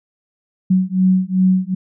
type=beating tone pair; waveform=sine; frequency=185 / 187.6 Hz; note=F#3 / F#3; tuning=0 / +24 cents; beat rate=2.6 Hz; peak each=-15 dBFS; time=0.7-1.75 s; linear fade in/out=10 ms; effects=none